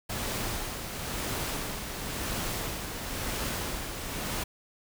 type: noise with tremolo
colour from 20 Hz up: pink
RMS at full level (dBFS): -32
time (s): 0.09-4.44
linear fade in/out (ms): 10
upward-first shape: sine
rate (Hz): 0.97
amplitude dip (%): 45
effects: none

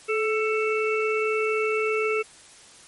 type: harmonic tone with a mistuned harmonic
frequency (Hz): 443.6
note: A4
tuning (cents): +14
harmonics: 1 / 3 / 5 / 6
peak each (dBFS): -23 / -30 / -31 / -30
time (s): 0.08-2.23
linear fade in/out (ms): 20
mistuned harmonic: 1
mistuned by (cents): -42
effects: white hiss -49 dBFS RMS until 2.87 s + MP3 48 kbps

